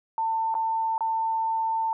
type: tone with dropouts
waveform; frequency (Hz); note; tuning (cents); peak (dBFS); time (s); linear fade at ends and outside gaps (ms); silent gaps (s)
sine; 896; A5; +31; -23; 0.18-1.93; 1; 0.542-0.551 / 0.98-1.007
effects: none